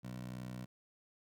15% pulse tone with high-pass filter, 62.2 Hz, B1, 13 cents sharp, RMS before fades -45 dBFS, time 0.03-0.66 s, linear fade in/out 20 ms, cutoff 140 Hz, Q 2.1, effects none

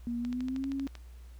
sine tone with pitch glide, 237.7 to 273 Hz, A#3 to C#4, +34 to -26 cents, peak -31 dBFS, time 0.07-0.87 s, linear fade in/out 0 ms, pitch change +240 cents, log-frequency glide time 0.19-0.68 s
click train, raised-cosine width 0.2 ms, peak -28 dBFS, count 10, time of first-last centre 0.25-0.953 s, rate 12.8 Hz
effects added 60 Hz sine -46 dBFS peak until 1.39 s + pink hiss -64 dBFS RMS until 1.39 s

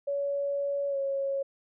sine tone with pitch glide, 564 to 549.5 Hz, C#5 to C#5, +30 to -15 cents, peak -27 dBFS, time 0.07-1.43 s, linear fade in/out 10 ms, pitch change -45 cents, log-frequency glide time 0.89-0.97 s, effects none

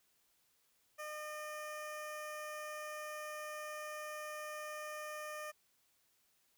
15% pulse tone with notch filter, 607 Hz, D#5, 43 cents flat, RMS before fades -45 dBFS, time 0.98-5.52 s, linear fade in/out 20 ms, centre 3900 Hz, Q 1.3, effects white hiss -75 dBFS RMS until 6.57 s

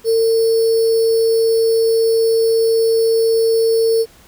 sine tone with sample-and-hold, 452.7 Hz, A4, 49 cents sharp, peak -11 dBFS, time 0.04-4.06 s, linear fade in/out 50 ms, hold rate 4900 Hz, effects pink hiss -47 dBFS RMS until 4.27 s

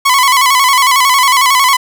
sawtooth tone with vibrato, 1055 Hz, C6, 14 cents sharp, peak -3 dBFS, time 0.05-1.77 s, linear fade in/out 10 ms, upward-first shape square, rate 11 Hz, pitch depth 80 cents each way, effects none

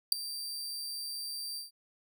sawtooth tone with ADSR envelope, 4689 Hz, D8, 4 cents flat, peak -13 dBFS, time 0.12-1.71 s, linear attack 4 ms, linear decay 4 ms, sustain -21 dB, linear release 140 ms, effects none

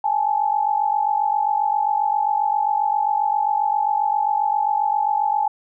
sine tone pair together, 820 / 867.5 Hz, G#5 / A5, -22 / -25 cents, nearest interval minor second, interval 97 cents, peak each -20 dBFS, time 0.04-5.48 s, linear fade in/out 5 ms, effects none

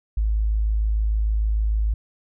sine tone, 53.3 Hz, G#1, 46 cents sharp, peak -18 dBFS, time 0.17-1.94 s, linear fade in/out 5 ms, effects none

